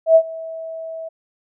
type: tone with ADSR envelope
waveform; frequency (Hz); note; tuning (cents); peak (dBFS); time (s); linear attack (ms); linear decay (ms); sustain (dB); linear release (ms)
sine; 650; E5; -24; -5; 0.06-1.09; 95; 68; -22; 12
effects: none